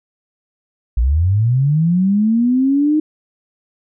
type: linear sweep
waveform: sine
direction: up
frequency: 53.5 to 311.1 Hz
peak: -11 dBFS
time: 0.97-3 s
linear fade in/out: 5 ms
effects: none